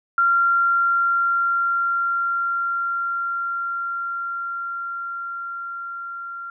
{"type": "tone with level ramp", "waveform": "sine", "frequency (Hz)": 1380, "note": "F6", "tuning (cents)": -21, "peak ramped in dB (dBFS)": [-14, -30], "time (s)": [0.18, 6.5], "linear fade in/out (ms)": 2, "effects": []}